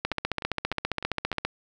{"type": "two click trains", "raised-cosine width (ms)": 0.3, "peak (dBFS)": [-10, -20], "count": [22, 5], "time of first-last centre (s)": [[0.05, 1.45], [0.12, 1.328]], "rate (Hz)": [15, 3.31], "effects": []}